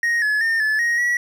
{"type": "tone with pitch steps", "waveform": "triangle", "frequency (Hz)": [1871, 1706, 1818, 1730, 1879, 1932], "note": ["A#6", "G#6", "A#6", "A6", "A#6", "B6"], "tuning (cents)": [6, 46, -44, -30, 13, -39], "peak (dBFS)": -15, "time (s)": [0.03, 1.17], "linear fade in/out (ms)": 2, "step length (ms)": 190, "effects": []}